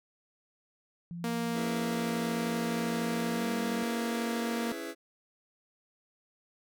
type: tone with pitch glide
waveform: sine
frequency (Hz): 171.6 to 191.51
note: F3 to G3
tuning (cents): -30 to -40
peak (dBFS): -37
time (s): 1.11-3.83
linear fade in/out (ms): 0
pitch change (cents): +190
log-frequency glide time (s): 3.32-3.47
type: tone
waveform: sawtooth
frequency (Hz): 233.1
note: A#3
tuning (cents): 0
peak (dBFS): -27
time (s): 1.24-4.72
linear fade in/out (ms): 2
type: chord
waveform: sawtooth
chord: C# minor seventh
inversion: none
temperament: just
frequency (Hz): 277.2 / 332.6 / 415.8 / 498.9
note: C#4 / E4 / G#4 / B4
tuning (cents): 0 / +16 / +2 / +17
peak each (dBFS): -40 / -36 / -39 / -39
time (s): 1.53-4.95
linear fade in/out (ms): 50
effects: none